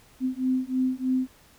sine beating tone pair, 256.3 / 259.5 Hz, C4 / C4, -36 / -14 cents, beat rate 3.2 Hz, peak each -26 dBFS, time 0.2-1.28 s, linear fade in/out 50 ms, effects pink hiss -56 dBFS RMS until 1.58 s

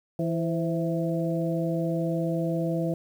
harmonic tone with a mistuned harmonic, 165.2 Hz, E3, 4 cents sharp, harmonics 1 / 2 / 3 / 4, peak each -27 / -30 / -32 / -33 dBFS, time 0.19-2.94 s, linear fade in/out 2 ms, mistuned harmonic 3, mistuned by +63 cents, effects 9-bit

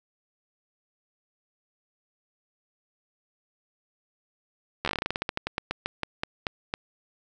slowing click train, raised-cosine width 0.3 ms, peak -11 dBFS, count 23, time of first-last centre 4.85-6.739 s, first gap 12 ms, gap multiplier 1.16, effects none

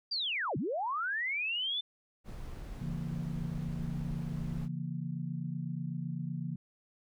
sine linear two-way sweep, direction down then up, 4838 to 113.9 to 3557 Hz, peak -31 dBFS, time 0.11-1.81 s, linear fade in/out 10 ms, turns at 0.57 s
brown noise, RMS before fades -43 dBFS, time 2.24-4.69 s, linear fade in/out 50 ms
sine chord, A# diminished, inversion first, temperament just, 139.85 / 167.82 / 233.1 Hz, C#3 / E3 / A#3, +16 / +31 / 0 cents, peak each -38 / -37 / -43 dBFS, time 2.81-6.56 s, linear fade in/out 5 ms
effects none

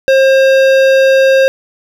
sine tone with hard clipping, 534 Hz, C5, 35 cents sharp, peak -7 dBFS, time 0.08-1.48 s, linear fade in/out 0 ms, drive 14 dB, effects none

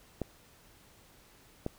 clicks, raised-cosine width 2 ms, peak -19 dBFS, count 2, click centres 0.217 / 1.664 s, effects pink hiss -60 dBFS RMS until 1.78 s

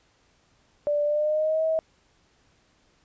sine tone with pitch glide, 587.3 to 640.5 Hz, D5 to E5, 0 to -50 cents, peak -21 dBFS, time 0.87-1.79 s, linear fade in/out 0 ms, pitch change +150 cents, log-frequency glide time 1.04-1.64 s, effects pink hiss -64 dBFS RMS until 3.04 s + resampled to 16000 Hz

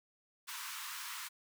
pink high-pass noise, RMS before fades -44 dBFS, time 0.47-1.29 s, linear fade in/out 20 ms, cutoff 940 Hz, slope 96 dB/octave, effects none

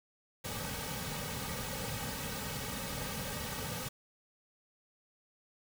pink noise with comb filter, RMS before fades -39 dBFS, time 0.44-3.89 s, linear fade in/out 10 ms, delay 2.9 ms, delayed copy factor -0.9, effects none

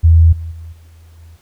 sine tone with level steps, 82.2 Hz, E2, 4 cents flat, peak -4 / -22 / -28 / -39 / -36 dBFS, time 0.03-1.37 s, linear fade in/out 20 ms, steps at 0.32 / 0.51 / 0.72 / 1.18 s, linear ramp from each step 10 ms, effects pink hiss -54 dBFS RMS until 1.41 s

